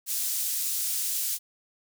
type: high-pass noise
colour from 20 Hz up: pink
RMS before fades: -29 dBFS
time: 0.06-1.39 s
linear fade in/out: 50 ms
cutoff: 7300 Hz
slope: 12 dB/octave
effects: none